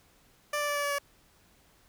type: tone with pitch steps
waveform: 15% pulse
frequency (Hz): 590 / 585.6 / 581.2 / 576.9 / 572.5 / 568.3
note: D5 / D5 / D5 / D5 / D5 / C#5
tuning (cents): +8 / -5 / -18 / -31 / -44 / +43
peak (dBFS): -22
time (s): 0.53-0.986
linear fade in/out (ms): 5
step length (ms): 76
effects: pink hiss -63 dBFS RMS until 1.88 s